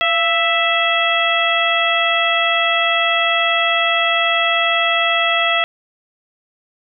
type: harmonic tone with a mistuned harmonic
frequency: 659.3 Hz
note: E5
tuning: in tune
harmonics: 1 / 2 / 3 / 4 / 5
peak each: -20 / -20 / -20 / -20 / -20 dBFS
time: 0.01-5.64 s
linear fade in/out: 0 ms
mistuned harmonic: 1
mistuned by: +55 cents
effects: none